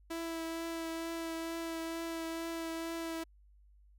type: tone with vibrato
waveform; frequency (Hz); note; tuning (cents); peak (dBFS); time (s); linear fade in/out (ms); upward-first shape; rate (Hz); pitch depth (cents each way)
sawtooth; 329.6; E4; 0; -33; 0.1-3.24; 10; triangle; 2.2; 16
effects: added 50 Hz sine -59 dBFS peak until 3.98 s